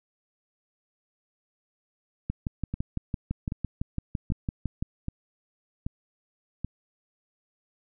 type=two click trains; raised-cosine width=5 ms; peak=-18 / -16 dBFS; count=6 / 16; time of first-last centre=2.74-6.646 / 2.3-4.825 s; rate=1.28 / 5.94 Hz; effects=none